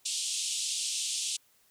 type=band-pass noise; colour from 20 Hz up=white; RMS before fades=-33 dBFS; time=0.05-1.37 s; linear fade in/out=10 ms; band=2800 to 9100 Hz; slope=48 dB/octave; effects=white hiss -66 dBFS RMS until 1.7 s